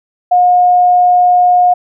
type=tone; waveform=sine; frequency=718 Hz; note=F5; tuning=48 cents sharp; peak=-5 dBFS; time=0.31-1.74 s; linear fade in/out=10 ms; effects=none